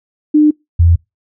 sine tone pair in turn, 301.6 / 84.8 Hz, D4 / E2, +46 / +50 cents, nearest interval octave + minor seventh, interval 2196 cents, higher first, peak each -5 dBFS, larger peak neither, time 0.34-0.51 / 0.79-0.96 s, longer neither, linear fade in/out 10 ms, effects noise-tail reverb RT60 0.2 s tail -26 dB re dry

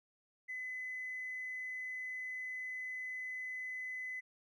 triangle tone with tanh clipping, 2018 Hz, B6, 37 cents sharp, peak -39 dBFS, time 0.48-4.21 s, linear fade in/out 20 ms, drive 1 dB, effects none

